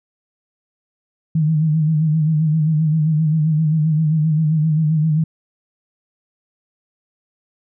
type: tone with vibrato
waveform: sine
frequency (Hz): 156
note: D#3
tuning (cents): +5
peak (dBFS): -13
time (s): 1.35-5.24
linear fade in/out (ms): 5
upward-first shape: sine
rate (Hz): 7.6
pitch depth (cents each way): 63
effects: none